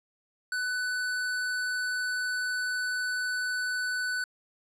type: tone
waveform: square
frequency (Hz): 1496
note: F#6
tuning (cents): +19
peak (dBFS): -29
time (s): 0.52-4.24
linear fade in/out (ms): 2
effects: low-pass 10000 Hz 12 dB/octave